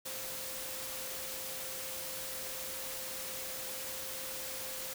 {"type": "tone in noise", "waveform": "sine", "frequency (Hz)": 523.3, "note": "C5", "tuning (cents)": 0, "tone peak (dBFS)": -49, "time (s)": [0.05, 4.94], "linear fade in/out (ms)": 10, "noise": "white", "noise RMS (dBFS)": -41, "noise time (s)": [0.05, 4.94], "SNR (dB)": -11, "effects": []}